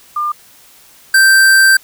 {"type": "tone pair in turn", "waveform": ["sine", "square"], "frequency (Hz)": [1200, 1564.9], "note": ["D6", "G6"], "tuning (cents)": [37, -3], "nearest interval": "perfect fourth", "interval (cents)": 460, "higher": "second", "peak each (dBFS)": [-14, -6], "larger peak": "second", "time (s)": [[0.16, 0.32], [1.14, 1.77]], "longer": "second", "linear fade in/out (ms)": 5, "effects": ["white hiss -44 dBFS RMS until 1.83 s"]}